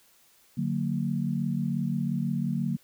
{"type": "chord", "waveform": "sine", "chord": "D augmented", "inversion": "none", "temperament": "just", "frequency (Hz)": [146.83, 183.54, 229.4], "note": ["D3", "F#3", "A#3"], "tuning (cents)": [0, -14, -28], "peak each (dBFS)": -30, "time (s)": [0.57, 2.77], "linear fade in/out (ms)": 10, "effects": ["white hiss -61 dBFS RMS until 2.83 s"]}